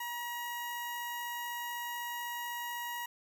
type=tone with notch filter; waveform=10% pulse; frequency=956 Hz; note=A#5; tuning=43 cents sharp; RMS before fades=-39 dBFS; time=0-3.06 s; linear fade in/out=5 ms; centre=4500 Hz; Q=0.52; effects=none